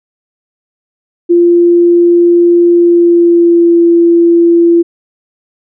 sine tone with pitch glide, 345.9 to 340 Hz, F4 to F4, -17 to -46 cents, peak -3 dBFS, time 1.29-4.83 s, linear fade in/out 20 ms, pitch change -29 cents, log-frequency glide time 2.71-3.81 s, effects none

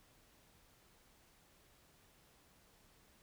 silence, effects pink hiss -68 dBFS RMS until 3.22 s

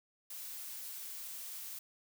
blue noise, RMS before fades -45 dBFS, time 0.3-1.79 s, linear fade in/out 5 ms, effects none

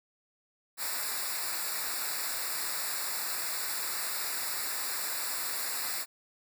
white noise with comb filter, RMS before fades -34 dBFS, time 0.77-6.06 s, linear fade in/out 50 ms, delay 0.32 ms, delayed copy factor -1, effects none

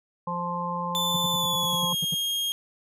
harmonic tone, 174.61 Hz, F3, in tune, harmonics 1 / 3 / 5 / 6, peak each -33 / -36 / -33 / -30 dBFS, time 0.27-1.93 s, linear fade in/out 5 ms
40% pulse tone with pitch glide, 3520 to 3247 Hz, A7 to G#7, 0 to -40 cents, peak -24 dBFS, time 0.95-2.52 s, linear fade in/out 0 ms, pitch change -140 cents, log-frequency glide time 1.32-1.99 s
triangle tone bursts, 163.1 Hz, E3, 18 cents flat, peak -26 dBFS, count 11, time 1.14-2.145 s, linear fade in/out 5 ms, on 25 ms, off 73 ms
effects none

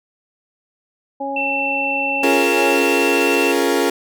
harmonic tone, 275.8 Hz, C#4, 9 cents flat, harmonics 1 / 2 / 3, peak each -28 / -26 / -24 dBFS, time 1.2-2.83 s, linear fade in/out 10 ms
sine tone with pitch glide, 2684 to 2704 Hz, E7 to E7, +31 to +43 cents, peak -19 dBFS, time 1.36-3.52 s, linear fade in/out 5 ms, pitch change +12 cents, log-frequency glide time 2.3-3.04 s
35% pulse chord, Bb minor seventh, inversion first, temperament equal, 277.2 / 349.2 / 415.3 / 466.2 Hz, Db4 / F4 / Ab4 / Bb4, 0 / 0 / 0 / 0 cents, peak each -19 dBFS, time 2.23-3.9 s, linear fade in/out 5 ms
effects none

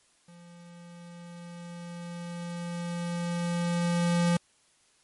square tone with level ramp, 172.7 Hz, F3, 19 cents flat, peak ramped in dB -50 to -22 dBFS, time 0.28-4.37 s, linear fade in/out 5 ms, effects white hiss -65 dBFS RMS until 5.03 s + MP3 48 kbps

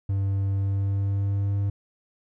triangle tone with pitch glide, 98 to 100.06 Hz, G2 to G2, 0 to +36 cents, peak -20 dBFS, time 0.09-1.7 s, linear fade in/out 5 ms, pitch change +36 cents, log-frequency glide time 0.56-1.58 s, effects none

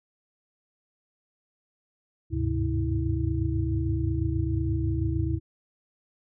sine tone cluster, 73.9 / 96.3 / 102.5 / 130.1 / 325 Hz, D2 / G2 / G#2 / C3 / E4, +11 / -30 / -22 / -9 / -24 cents, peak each -28 / -36 / -29 / -31 / -31 dBFS, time 2.3-5.4 s, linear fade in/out 50 ms, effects none

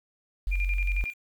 sine tone, 46.25 Hz, F#1, in tune, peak -24 dBFS, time 0.47-1.04 s, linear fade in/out 0 ms
sine tone with tremolo, 2400 Hz, D7, 37 cents sharp, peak -29 dBFS, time 0.51-1.14 s, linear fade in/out 20 ms, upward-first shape square, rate 11 Hz, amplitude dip 70%
effects 9-bit

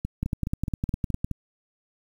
two click trains, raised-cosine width 5 ms, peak -16 / -13 dBFS, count 7 / 11, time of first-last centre 0.05-1.313 / 0.23-1.245 s, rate 4.75 / 9.85 Hz, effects 8-bit

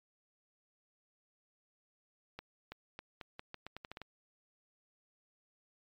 accelerating click train, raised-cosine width 0.3 ms, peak -28 dBFS, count 12, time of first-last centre 2.39-4.017 s, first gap 330 ms, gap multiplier 0.82, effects MP3 96 kbps

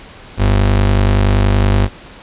square ring-modulated tone, 73.6 Hz, D2, 4 cents sharp, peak -7 dBFS, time 0.37-1.89 s, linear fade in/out 50 ms, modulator 25.3 Hz, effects pink hiss -37 dBFS RMS until 2.22 s + resampled to 8000 Hz

